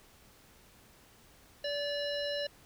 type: harmonic tone with a mistuned harmonic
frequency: 578 Hz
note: D5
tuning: 28 cents flat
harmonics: 1 / 3 / 5 / 7 / 9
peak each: -34 / -42 / -41 / -41 / -45 dBFS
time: 1.64-2.47 s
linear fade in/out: 5 ms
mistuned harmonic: 9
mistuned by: +41 cents
effects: pink hiss -60 dBFS RMS until 2.65 s